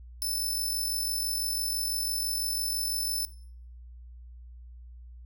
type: tone with amplitude modulation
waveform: 15% pulse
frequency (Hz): 5280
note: E8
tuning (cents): +2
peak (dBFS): -21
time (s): 0.22-3.25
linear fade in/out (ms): 0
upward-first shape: sine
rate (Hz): 46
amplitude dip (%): 45
effects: noise-tail reverb RT60 0.6 s tail -21 dB re dry + added 60 Hz sine -44 dBFS peak until 5.25 s